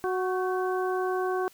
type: harmonic tone with a mistuned harmonic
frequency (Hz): 370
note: F#4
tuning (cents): 0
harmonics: 1 / 2 / 3 / 4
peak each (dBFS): -27 / -32 / -34 / -37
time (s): 0.04-1.48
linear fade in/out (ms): 0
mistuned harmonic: 4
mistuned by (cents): +55
effects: white hiss -57 dBFS RMS until 1.53 s